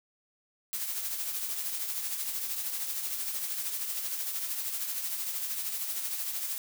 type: noise with tremolo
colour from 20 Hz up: blue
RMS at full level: -32 dBFS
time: 0.73-6.58 s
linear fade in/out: 0 ms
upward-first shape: triangle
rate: 13 Hz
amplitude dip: 50%
effects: none